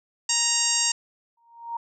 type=harmonic tone; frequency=934 Hz; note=A#5; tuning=3 cents sharp; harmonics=1 / 2 / 3 / 4 / 5 / 6 / 7 / 8 / 9; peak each=-35 / -35 / -30 / -35 / -28 / -28 / -28 / -25 / -33 dBFS; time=0.29-0.92 s; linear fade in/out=5 ms
type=tone with exponential growth; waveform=sine; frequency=932.3 Hz; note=A#5; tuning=in tune; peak=-25 dBFS; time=1.37-1.77 s; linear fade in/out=5 ms; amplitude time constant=85 ms
effects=none